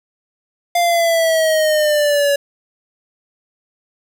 square exponential sweep, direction down, 700 to 564 Hz, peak -13 dBFS, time 0.75-2.36 s, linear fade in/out 5 ms, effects 7-bit

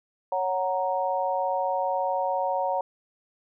sine chord, F# major, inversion second, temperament equal, 554.4 / 740 / 932.3 Hz, C#5 / F#5 / A#5, 0 / 0 / 0 cents, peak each -28 dBFS, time 0.32-2.81 s, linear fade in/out 2 ms, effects none

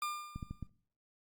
40% pulse tone with exponential decay, 1200 Hz, D6, 37 cents sharp, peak -32 dBFS, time 0.02-0.67 s, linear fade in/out 2 ms, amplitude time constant 140 ms
clicks, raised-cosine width 5 ms, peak -28 dBFS, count 4, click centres 0.36 / 0.428 / 0.51 / 0.627 s
effects noise-tail reverb RT60 0.5 s tail -20 dB re dry + Opus 32 kbps

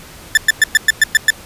40% pulse tone bursts, 1760 Hz, A6, in tune, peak -5 dBFS, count 8, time 0.35-1.304 s, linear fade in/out 2 ms, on 23 ms, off 110 ms, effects pink hiss -37 dBFS RMS until 1.45 s + resampled to 32000 Hz

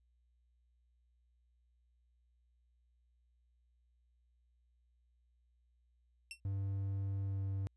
sawtooth tone with exponential decay, 2707 Hz, E7, 45 cents sharp, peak -37 dBFS, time 6.31-6.4 s, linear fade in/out 1 ms, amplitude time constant 19 ms
triangle tone with pitch glide, 98 to 97.27 Hz, G2 to G2, 0 to -13 cents, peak -33 dBFS, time 6.45-7.67 s, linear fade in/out 0 ms, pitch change -13 cents, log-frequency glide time 7.24-7.41 s
effects added 60 Hz sine -70 dBFS peak until 7.76 s + resampled to 24000 Hz

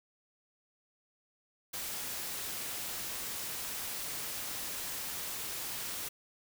white noise, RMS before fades -39 dBFS, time 1.73-6.09 s, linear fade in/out 10 ms, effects none

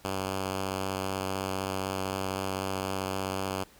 5% pulse tone with vibrato, 95.7 Hz, G2, 41 cents flat, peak -19 dBFS, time 0.04-3.64 s, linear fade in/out 10 ms, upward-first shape sine, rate 3.9 Hz, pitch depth 10 cents each way, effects pink hiss -57 dBFS RMS until 3.79 s

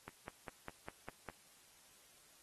click train, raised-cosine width 0.5 ms, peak -30 dBFS, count 7, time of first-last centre 0.08-1.287 s, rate 4.97 Hz, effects white hiss -65 dBFS RMS until 2.42 s + AAC 32 kbps

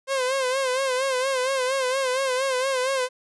sawtooth tone with vibrato, 523.3 Hz, C5, in tune, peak -18 dBFS, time 0.07-3.09 s, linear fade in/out 50 ms, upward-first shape sine, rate 4.3 Hz, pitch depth 75 cents each way, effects resampled to 24000 Hz

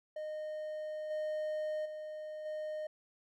triangle tone with level steps, 615 Hz, D#5, 20 cents flat, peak -36 / -32 / -39 / -35 dBFS, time 0.16-2.87 s, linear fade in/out 5 ms, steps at 1.1 / 1.85 / 2.45 s, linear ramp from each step 10 ms, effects none

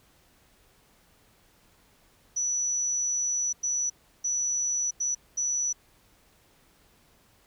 sine tone bursts at uneven times, 5920 Hz, F#8, in tune, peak -25 dBFS, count 5, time 2.36-3.53 / 3.63-3.9 / 4.24-4.91 / 5-5.15 / 5.37-5.73 s, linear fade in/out 10 ms, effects pink hiss -62 dBFS RMS until 7.46 s

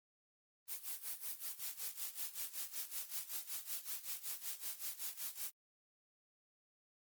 blue noise with tremolo, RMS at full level -41 dBFS, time 0.67-5.52 s, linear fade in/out 50 ms, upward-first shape sine, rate 5.3 Hz, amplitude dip 85%, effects Opus 24 kbps

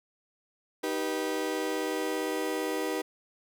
35% pulse chord, Eb augmented, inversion none, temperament just, 311.1 / 388.9 / 486.1 Hz, Eb4 / G4 / B4, 0 / -14 / -28 cents, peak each -32 dBFS, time 0.83-3.02 s, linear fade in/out 10 ms, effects none

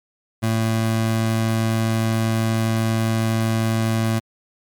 25% pulse tone, 112.5 Hz, A2, 39 cents sharp, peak -14 dBFS, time 0.42-4.2 s, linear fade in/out 20 ms, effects MP3 96 kbps

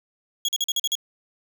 30% pulse tone bursts, 3322 Hz, G#7, in tune, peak -18 dBFS, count 7, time 0.45-0.953 s, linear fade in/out 2 ms, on 35 ms, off 43 ms, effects none

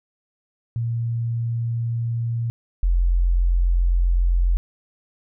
sine tone pair in turn, 116.54 / 43.76 Hz, A#2 / F1, 0 / +4 cents, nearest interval octave + perfect fourth, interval 1696 cents, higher first, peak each -21 / -15 dBFS, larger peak second, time 0.76-2.5 / 2.83-4.57 s, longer neither, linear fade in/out 0 ms, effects none

